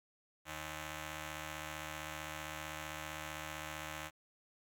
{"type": "ring-modulated tone", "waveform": "5% pulse", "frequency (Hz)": 233.5, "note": "A#3", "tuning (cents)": 3, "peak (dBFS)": -28, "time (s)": [0.45, 4.11], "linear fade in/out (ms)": 50, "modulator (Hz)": 388, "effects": []}